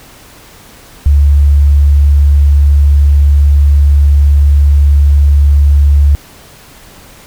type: tone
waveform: sine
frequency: 71.6 Hz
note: D2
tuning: 43 cents flat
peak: -3 dBFS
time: 1.06-6.15 s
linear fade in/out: 0 ms
effects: pink hiss -37 dBFS RMS until 7.26 s

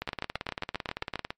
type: two click trains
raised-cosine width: 0.3 ms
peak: -16 / -14 dBFS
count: 24 / 9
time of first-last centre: 0.02-1.305 / 0.09-1.157 s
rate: 17.9 / 7.5 Hz
effects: noise-tail reverb RT60 0.1 s tail -24 dB re dry + MP3 64 kbps

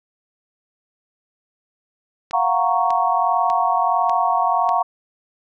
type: click train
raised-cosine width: 0.2 ms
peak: -16 dBFS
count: 5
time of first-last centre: 2.31-4.691 s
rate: 1.68 Hz
type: chord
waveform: sine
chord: Gb major seventh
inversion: third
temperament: equal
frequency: 698.5 / 740 / 932.3 / 1108.7 Hz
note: F5 / Gb5 / Bb5 / Db6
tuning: 0 / 0 / 0 / 0 cents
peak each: -21 dBFS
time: 2.33-4.83 s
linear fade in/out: 10 ms
effects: none

